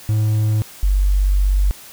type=tone pair in turn; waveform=triangle / sine; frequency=107.8 / 48.17 Hz; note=A2 / G1; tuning=-35 / -30 cents; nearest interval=octave + major second; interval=1395 cents; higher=first; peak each=-12 dBFS; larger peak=neither; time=0.09-0.62 / 0.83-1.71 s; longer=second; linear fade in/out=0 ms; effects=white hiss -40 dBFS RMS until 1.92 s